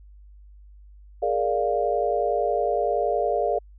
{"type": "chord", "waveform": "sine", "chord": "Bb dominant seventh", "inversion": "third", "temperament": "equal", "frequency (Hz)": [415.3, 466.2, 587.3, 698.5], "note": ["Ab4", "Bb4", "D5", "F5"], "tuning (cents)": [0, 0, 0, 0], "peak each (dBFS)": [-27, -27, -26, -25], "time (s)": [1.22, 3.59], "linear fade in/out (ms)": 10, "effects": ["added 50 Hz sine -45 dBFS peak until 3.78 s"]}